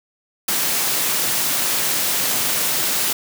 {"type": "high-pass noise", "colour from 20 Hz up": "white", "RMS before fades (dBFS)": -20, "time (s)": [0.48, 3.13], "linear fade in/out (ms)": 5, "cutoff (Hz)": 110, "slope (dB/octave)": 24, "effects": []}